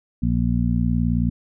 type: harmonic tone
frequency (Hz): 59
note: A#1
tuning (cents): +22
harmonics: 1 / 2 / 3 / 4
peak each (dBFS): -23 / -23 / -23 / -23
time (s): 0.22-1.3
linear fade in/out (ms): 10
effects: none